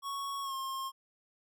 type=tone with pitch glide; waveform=square; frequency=1108.7 to 1069.7 Hz; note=C#6 to C6; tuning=0 to +38 cents; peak=-36 dBFS; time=0.02-0.92 s; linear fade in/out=50 ms; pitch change=-62 cents; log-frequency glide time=0.42-0.54 s; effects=none